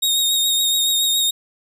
sawtooth tone with vibrato, 3729 Hz, A#7, in tune, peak -13 dBFS, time 0.02-1.31 s, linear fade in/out 10 ms, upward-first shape sine, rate 7.1 Hz, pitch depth 27 cents each way, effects none

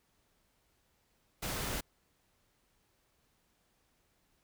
pink noise, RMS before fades -37 dBFS, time 1.42-1.81 s, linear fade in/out 10 ms, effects pink hiss -74 dBFS RMS until 4.43 s

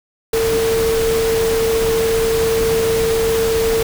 sine tone in noise, 451.8 Hz, A4, 46 cents sharp, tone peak -14 dBFS, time 0.33-3.83 s, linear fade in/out 5 ms, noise pink, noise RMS -23 dBFS, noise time 0.33-3.83 s, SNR +6 dB, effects none

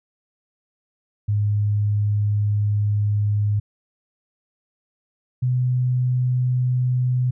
sine tone pair in turn, 103.83 / 125.77 Hz, G#2 / B2, 0 / +32 cents, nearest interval minor third, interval 332 cents, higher second, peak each -17 dBFS, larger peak neither, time 1.28-3.6 / 5.42-7.31 s, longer first, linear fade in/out 10 ms, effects none

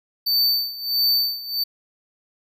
square tone with tremolo, 4562 Hz, C#8, 49 cents sharp, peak -16 dBFS, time 0.26-1.64 s, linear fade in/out 10 ms, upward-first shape sine, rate 1.5 Hz, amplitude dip 85%, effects none

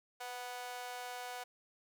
sawtooth tone with amplitude modulation, 740 Hz, F#5, in tune, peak -34 dBFS, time 0.2-1.44 s, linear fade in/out 10 ms, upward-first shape sine, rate 243 Hz, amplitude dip 100%, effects none

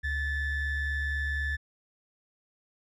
triangle ring-modulated tone, 906 Hz, A#5, 50 cents flat, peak -23 dBFS, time 0.03-1.57 s, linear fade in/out 20 ms, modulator 834 Hz, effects none

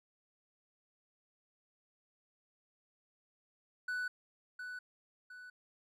triangle tone with echo, 1488 Hz, F#6, 9 cents sharp, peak -33 dBFS, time 3.88-4.08 s, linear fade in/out 5 ms, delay 710 ms, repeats 2, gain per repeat -7 dB, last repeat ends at 5.5 s, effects none

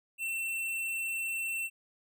sine tone with tanh clipping, 2695 Hz, E7, 38 cents sharp, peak -33 dBFS, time 0.18-1.7 s, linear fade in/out 50 ms, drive 18 dB, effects none

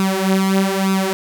sawtooth tone with flanger, 192.1 Hz, G3, 35 cents flat, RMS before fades -17 dBFS, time 0-1.13 s, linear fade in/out 0 ms, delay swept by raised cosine 0.79 to 6.19 ms, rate 1.1 Hz, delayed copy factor +0.75, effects none

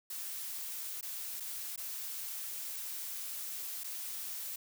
blue noise with dropouts, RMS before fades -41 dBFS, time 0.1-4.56 s, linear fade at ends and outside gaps 5 ms, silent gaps 1.011-1.027 / 1.4-1.404 / 1.761-1.776 / 3.836-3.842 s, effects none

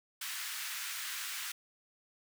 pink high-pass noise, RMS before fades -40 dBFS, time 0.21-1.52 s, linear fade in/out 5 ms, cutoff 1400 Hz, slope 24 dB/octave, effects none

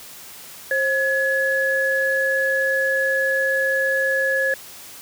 sine tone pair together, 533 / 1694 Hz, C5 / G#6, +32 / +34 cents, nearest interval octave + minor sixth, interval 2002 cents, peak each -22 / -19 dBFS, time 0.71-4.54 s, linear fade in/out 2 ms, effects white hiss -40 dBFS RMS until 5.01 s + high-pass 60 Hz 12 dB/octave

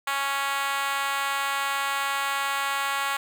5% pulse tone with high-pass filter, 277.2 Hz, C#4, in tune, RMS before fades -27 dBFS, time 0.07-3.17 s, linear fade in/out 5 ms, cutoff 980 Hz, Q 2.3, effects none

